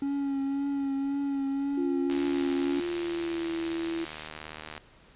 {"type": "tone with vibrato", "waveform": "triangle", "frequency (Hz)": 277.2, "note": "C#4", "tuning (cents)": 0, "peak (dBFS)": -25, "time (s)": [0.02, 2.8], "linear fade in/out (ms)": 2, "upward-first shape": "triangle", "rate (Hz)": 1.9, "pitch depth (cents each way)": 29}
{"type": "tone with pitch glide", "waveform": "sine", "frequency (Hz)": [348.6, 332.7], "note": ["F4", "E4"], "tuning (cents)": [-3, 16], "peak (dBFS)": -29, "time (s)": [1.77, 4.05], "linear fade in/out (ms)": 10, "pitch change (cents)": -81, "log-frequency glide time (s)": [2.85, 3.53]}
{"type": "click train", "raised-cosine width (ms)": 0.3, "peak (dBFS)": -23, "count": 208, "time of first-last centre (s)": [2.1, 4.778], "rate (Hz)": 77.3}
{"type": "high-pass noise", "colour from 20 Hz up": "white", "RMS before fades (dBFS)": -40, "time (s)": [2.11, 4.28], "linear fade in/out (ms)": 2, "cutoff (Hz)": 1800, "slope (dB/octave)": 24}
{"effects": ["pink hiss -57 dBFS RMS until 5.15 s", "resampled to 8000 Hz"]}